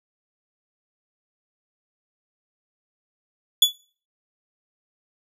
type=tone with exponential decay; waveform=40% pulse; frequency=3428 Hz; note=A7; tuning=46 cents flat; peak=-7 dBFS; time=3.62-3.74 s; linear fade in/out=5 ms; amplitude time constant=25 ms; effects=noise-tail reverb RT60 0.4 s tail -19 dB re dry